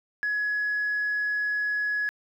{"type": "tone", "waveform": "sine", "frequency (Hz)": 1684, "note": "G#6", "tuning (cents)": 24, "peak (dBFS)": -23, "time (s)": [0.23, 2.09], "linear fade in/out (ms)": 0, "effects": ["tanh soft clip ceiling -21 dBFS", "10-bit"]}